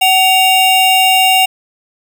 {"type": "tone pair together", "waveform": "square", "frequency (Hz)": [751.7, 2794], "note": ["F#5", "F7"], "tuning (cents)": [27, 0], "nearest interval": "octave + major seventh", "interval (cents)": 2273, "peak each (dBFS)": -11, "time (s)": [0.01, 1.46], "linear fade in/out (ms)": 10, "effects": []}